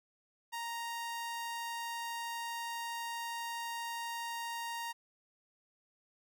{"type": "tone", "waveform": "sawtooth", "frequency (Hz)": 932.3, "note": "A#5", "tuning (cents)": 0, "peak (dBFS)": -34, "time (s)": [0.52, 4.93], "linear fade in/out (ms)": 20, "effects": []}